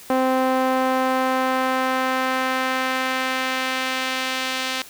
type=tone with band-pass filter sweep; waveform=sawtooth; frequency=259.8 Hz; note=C4; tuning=12 cents flat; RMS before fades=-22 dBFS; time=0.1-4.82 s; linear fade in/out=2 ms; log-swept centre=680 to 3400 Hz; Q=0.92; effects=white hiss -43 dBFS RMS until 4.89 s